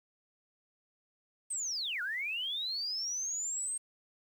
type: linear two-way sweep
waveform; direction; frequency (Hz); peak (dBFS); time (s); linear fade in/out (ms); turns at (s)
sine; down then up; 8500 to 1396.9 to 8500; -33; 1.5-3.78; 10; 2.02
effects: 10-bit